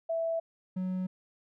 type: tone pair in turn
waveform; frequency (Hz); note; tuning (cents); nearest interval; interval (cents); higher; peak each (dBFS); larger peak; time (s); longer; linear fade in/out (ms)
sine / triangle; 659.3 / 185.01; E5 / F#3; 0 / 0; octave + minor seventh; 2200; first; -28; neither; 0.09-0.4 / 0.76-1.07; neither; 10
effects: none